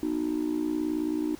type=tone with amplitude modulation; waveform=sine; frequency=307.8 Hz; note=D#4; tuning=19 cents flat; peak=-20 dBFS; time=0.03-1.35 s; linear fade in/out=0 ms; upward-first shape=sine; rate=58.8 Hz; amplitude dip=95%; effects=tanh soft clip ceiling -21 dBFS + pink hiss -50 dBFS RMS until 1.39 s